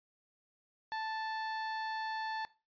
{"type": "tone", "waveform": "30% pulse", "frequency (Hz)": 880, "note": "A5", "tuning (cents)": 0, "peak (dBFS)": -33, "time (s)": [0.92, 2.45], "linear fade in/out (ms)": 0, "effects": ["noise-tail reverb RT60 0.3 s tail -19 dB re dry", "resampled to 11025 Hz"]}